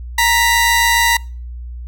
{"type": "tone pair together", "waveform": "sawtooth", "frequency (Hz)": [932.3, 1971.5], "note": ["A#5", "B6"], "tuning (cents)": [0, -4], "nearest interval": "octave + minor second", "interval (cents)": 1296, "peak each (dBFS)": [-10, -11], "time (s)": [0.18, 1.17], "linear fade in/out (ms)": 5, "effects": ["noise-tail reverb RT60 0.4 s tail -25 dB re dry", "added 60 Hz sine -26 dBFS peak until 1.87 s"]}